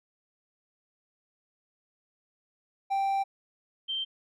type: tone pair in turn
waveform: triangle / sine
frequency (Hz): 784 / 3136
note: G5 / G7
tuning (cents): 0 / 0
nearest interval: 2 octaves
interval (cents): 2400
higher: second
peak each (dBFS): -23 / -29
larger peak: first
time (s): 2.9-3.24 / 3.88-4.05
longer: first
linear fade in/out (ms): 20
effects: none